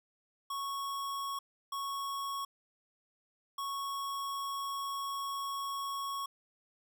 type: tone bursts at uneven times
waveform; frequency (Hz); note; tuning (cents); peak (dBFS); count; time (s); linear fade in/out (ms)
square; 1106; C#6; -4; -36; 3; 0.5-1.39 / 1.72-2.45 / 3.58-6.26; 5
effects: none